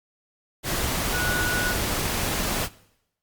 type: tone in noise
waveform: sine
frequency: 1465 Hz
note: F#6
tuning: 18 cents flat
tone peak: -26 dBFS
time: 1.11-1.75 s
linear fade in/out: 50 ms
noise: pink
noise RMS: -26 dBFS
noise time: 0.63-2.69 s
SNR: -3 dB
effects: noise-tail reverb RT60 0.8 s tail -20 dB re dry + Opus 48 kbps